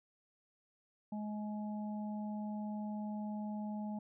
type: harmonic tone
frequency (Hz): 210.8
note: G#3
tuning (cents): +26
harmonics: 1 / 3 / 4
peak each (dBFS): -38 / -51 / -49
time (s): 1.12-3.99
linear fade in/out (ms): 5
effects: none